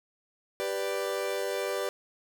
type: chord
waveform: 40% pulse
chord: G major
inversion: none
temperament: equal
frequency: 392 / 493.9 / 587.3 Hz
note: G4 / B4 / D5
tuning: 0 / 0 / 0 cents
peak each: -33 dBFS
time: 0.6-1.89 s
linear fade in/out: 0 ms
effects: none